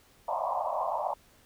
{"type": "band-pass noise", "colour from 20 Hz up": "pink", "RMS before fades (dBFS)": -31, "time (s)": [0.28, 1.14], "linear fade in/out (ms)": 5, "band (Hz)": [570, 1100], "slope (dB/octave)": 96, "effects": ["pink hiss -61 dBFS RMS until 1.45 s"]}